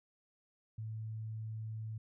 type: tone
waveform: sine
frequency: 110 Hz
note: A2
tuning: in tune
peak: -39 dBFS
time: 0.78-1.98 s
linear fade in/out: 5 ms
effects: none